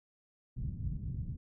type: low-pass noise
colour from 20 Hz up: white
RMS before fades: -38 dBFS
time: 0.56-1.37 s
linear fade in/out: 10 ms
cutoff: 150 Hz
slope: 24 dB/octave
effects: none